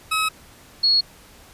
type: tone pair in turn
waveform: 20% pulse / sine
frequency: 1281 / 4332 Hz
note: E6 / C#8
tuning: -50 / -41 cents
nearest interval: octave + major sixth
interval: 2109 cents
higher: second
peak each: -14 dBFS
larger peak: neither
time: 0.11-0.29 / 0.83-1.01 s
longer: neither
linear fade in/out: 10 ms
effects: pink hiss -48 dBFS RMS until 1.53 s + resampled to 32000 Hz